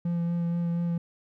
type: tone with vibrato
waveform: triangle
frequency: 171 Hz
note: F3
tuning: 36 cents flat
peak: -23 dBFS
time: 0.05-0.98 s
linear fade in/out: 5 ms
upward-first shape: sine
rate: 4.2 Hz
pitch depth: 13 cents each way
effects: none